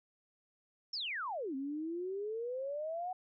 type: exponential two-way sweep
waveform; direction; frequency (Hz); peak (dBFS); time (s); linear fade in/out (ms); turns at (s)
sine; down then up; 5588 to 262.7 to 749; -36; 0.93-3.13; 5; 1.55
effects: none